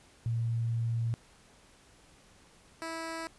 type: tone pair in turn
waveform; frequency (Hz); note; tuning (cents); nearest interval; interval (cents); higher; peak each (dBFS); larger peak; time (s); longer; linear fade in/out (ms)
sine / 10% pulse; 115.6 / 327; A#2 / E4; -14 / -14; octave + tritone; 1800; second; -28; neither; 0.26-1.14 / 2.82-3.27; first; 0
effects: pink hiss -60 dBFS RMS until 3.38 s + resampled to 24000 Hz